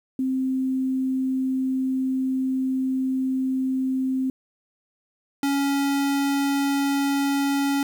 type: tone pair in turn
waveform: sine / square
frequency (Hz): 261.6 / 279.2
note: C4 / C#4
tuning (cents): 0 / +13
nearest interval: minor second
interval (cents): 113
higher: second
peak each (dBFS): -21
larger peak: neither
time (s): 0.19-4.3 / 5.43-7.83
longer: first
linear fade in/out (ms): 2
effects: 9-bit